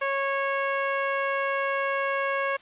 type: tone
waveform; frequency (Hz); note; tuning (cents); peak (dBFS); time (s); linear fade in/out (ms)
15% pulse; 550; C#5; -14; -18; 0.01-2.57; 10
effects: white hiss -53 dBFS RMS until 2.61 s + resampled to 8000 Hz